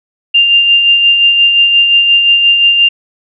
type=tone with tremolo; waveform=sine; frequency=2794 Hz; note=F7; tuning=in tune; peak=-3 dBFS; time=0.34-2.89 s; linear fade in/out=10 ms; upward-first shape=sine; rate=5.7 Hz; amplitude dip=40%; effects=none